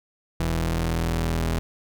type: tone pair together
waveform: sawtooth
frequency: 41.16 / 82.41 Hz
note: E1 / E2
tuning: -2 / 0 cents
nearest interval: octave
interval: 1202 cents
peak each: -22 / -19 dBFS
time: 0.4-1.59 s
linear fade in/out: 0 ms
effects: none